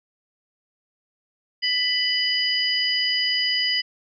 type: tone cluster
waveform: sine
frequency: 1988 / 2986 / 4912 Hz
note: B6 / F#7 / D#8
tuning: +11 / +15 / -23 cents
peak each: -26 / -24 / -23 dBFS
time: 1.62-3.82 s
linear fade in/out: 20 ms
effects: none